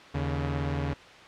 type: tone pair together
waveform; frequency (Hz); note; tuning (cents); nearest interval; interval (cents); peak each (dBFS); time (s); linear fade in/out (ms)
sawtooth; 79.46 / 141.1; D#2 / C#3; +37 / +31; minor seventh; 994; -27 / -26; 0.14-0.94; 10
effects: white hiss -48 dBFS RMS until 1.27 s + low-pass 3000 Hz 12 dB/octave